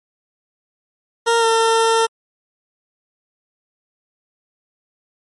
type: tone with pitch glide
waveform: 20% pulse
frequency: 463.6 to 453 Hz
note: A#4 to A#4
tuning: -10 to -50 cents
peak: -8 dBFS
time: 1.26-2.07 s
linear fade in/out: 20 ms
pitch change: -40 cents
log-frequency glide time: 1.39-1.45 s
effects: MP3 48 kbps